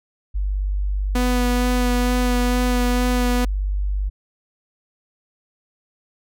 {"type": "tone", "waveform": "sine", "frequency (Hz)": 49, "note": "G1", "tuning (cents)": 0, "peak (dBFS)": -19, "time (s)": [0.34, 4.1], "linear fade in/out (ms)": 20}
{"type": "tone with vibrato", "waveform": "sawtooth", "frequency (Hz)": 246.9, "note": "B3", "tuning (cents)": 0, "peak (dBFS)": -15, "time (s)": [1.15, 3.45], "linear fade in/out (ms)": 5, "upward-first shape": "sine", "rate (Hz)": 2.2, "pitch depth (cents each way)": 12}
{"effects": []}